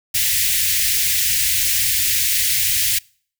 white band-stop noise, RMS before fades -18 dBFS, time 0.14-2.99 s, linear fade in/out 10 ms, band 130 to 1800 Hz, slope 48 dB/octave, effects noise-tail reverb RT60 0.5 s tail -26 dB re dry

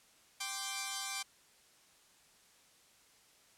5% pulse chord, G suspended fourth, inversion none, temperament equal, 784 / 1046.5 / 1174.7 Hz, G5 / C6 / D6, 0 / 0 / 0 cents, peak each -29 / -32 / -29 dBFS, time 0.4-1.23 s, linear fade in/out 10 ms, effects white hiss -65 dBFS RMS until 3.57 s + low-pass 10000 Hz 12 dB/octave

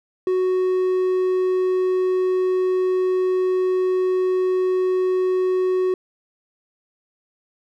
triangle tone, 370 Hz, F#4, in tune, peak -15 dBFS, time 0.27-5.94 s, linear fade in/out 2 ms, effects none

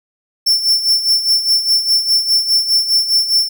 45% pulse tone with tremolo, 5390 Hz, E8, 38 cents sharp, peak -9 dBFS, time 0.46-3.49 s, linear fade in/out 10 ms, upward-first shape sine, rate 4.9 Hz, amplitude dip 70%, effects none

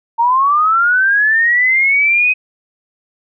sine linear sweep, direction up, 910 to 2530 Hz, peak -9 dBFS, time 0.18-2.34 s, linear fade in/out 20 ms, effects none

